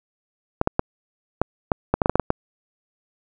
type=clicks; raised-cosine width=1 ms; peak=-3 dBFS; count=12; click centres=0.614 / 0.674 / 0.794 / 1.416 / 1.718 / 1.94 / 2.018 / 2.059 / 2.096 / 2.156 / 2.197 / 2.304 s; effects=none